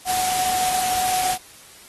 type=tone in noise; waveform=sine; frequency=739 Hz; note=F#5; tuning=2 cents flat; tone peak=-21 dBFS; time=0.05-1.38 s; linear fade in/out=50 ms; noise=white; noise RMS=-25 dBFS; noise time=0.05-1.38 s; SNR=+1 dB; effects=white hiss -46 dBFS RMS until 1.88 s + AAC 32 kbps

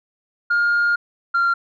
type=tone pair in turn; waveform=sine; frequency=1415 / 1383.5 Hz; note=F6 / F6; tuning=+22 / -17 cents; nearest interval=unison; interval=39 cents; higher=first; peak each=-13 dBFS; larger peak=neither; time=0.5-0.96 / 1.34-1.54 s; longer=first; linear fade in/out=10 ms; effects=tanh soft clip ceiling -13 dBFS

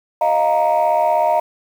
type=chord; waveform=sine; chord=Eb suspended second; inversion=none; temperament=equal; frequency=622.3 / 698.5 / 932.3 Hz; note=Eb5 / F5 / Bb5; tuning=0 / 0 / 0 cents; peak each=-16 dBFS; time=0.21-1.4 s; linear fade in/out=5 ms; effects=tanh soft clip ceiling -8 dBFS + 7-bit

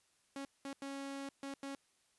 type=tone bursts at uneven times; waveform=sawtooth; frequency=275.7 Hz; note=C#4; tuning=9 cents flat; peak=-38 dBFS; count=5; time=0.36-0.45 / 0.65-0.73 / 0.82-1.29 / 1.43-1.54 / 1.63-1.75 s; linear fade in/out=2 ms; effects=white hiss -74 dBFS RMS until 2.18 s + resampled to 24000 Hz

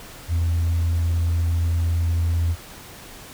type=tone; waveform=sine; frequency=84.2 Hz; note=E2; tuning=37 cents sharp; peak=-16 dBFS; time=0.28-2.56 s; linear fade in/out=50 ms; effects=tanh soft clip ceiling -16 dBFS + pink hiss -41 dBFS RMS until 3.33 s

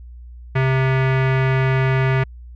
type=tone with low-pass filter; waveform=square; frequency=132 Hz; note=C3; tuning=16 cents sharp; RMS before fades=-17 dBFS; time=0.55-2.24 s; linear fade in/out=10 ms; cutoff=2100 Hz; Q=2.5; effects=added 60 Hz sine -35 dBFS peak until 2.55 s

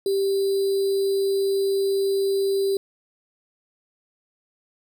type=tone with sample-and-hold; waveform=sine; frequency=392 Hz; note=G4; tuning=in tune; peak=-19 dBFS; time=0.06-2.77 s; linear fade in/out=2 ms; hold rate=4410 Hz; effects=none

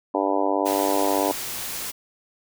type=harmonic tone; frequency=98.3 Hz; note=G2; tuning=5 cents sharp; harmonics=3 / 4 / 5 / 6 / 7 / 8 / 9 / 10; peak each=-26 / -28 / -29 / -27 / -28 / -30 / -29 / -30 dBFS; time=0.14-1.32 s; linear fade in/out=5 ms
type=noise; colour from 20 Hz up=white; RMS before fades=-31 dBFS; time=0.65-1.92 s; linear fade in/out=20 ms
effects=none

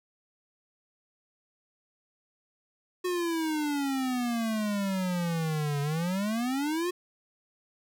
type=exponential two-way sweep; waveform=square; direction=down then up; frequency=366 to 141.6 to 366 Hz; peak=-28 dBFS; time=3.04-6.91 s; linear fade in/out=10 ms; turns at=5.81 s; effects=11-bit

